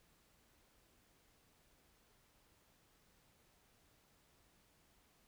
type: silence
effects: pink hiss -72 dBFS RMS until 5.27 s